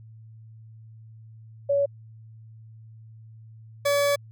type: tone pair in turn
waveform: sine / 40% pulse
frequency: 564 / 570.2 Hz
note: C#5 / C#5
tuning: +30 / +49 cents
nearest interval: unison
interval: 19 cents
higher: second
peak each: -19 dBFS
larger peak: neither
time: 1.69-1.86 / 3.85-4.16 s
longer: second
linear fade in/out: 10 ms
effects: added 111 Hz sine -44 dBFS peak until 4.31 s